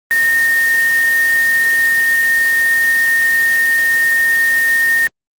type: tone in noise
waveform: sine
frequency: 1838 Hz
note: A#6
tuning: 25 cents flat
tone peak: -10 dBFS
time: 0.11-5.07 s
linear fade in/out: 0 ms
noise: white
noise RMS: -25 dBFS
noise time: 0.11-5.07 s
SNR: +12 dB
effects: Opus 24 kbps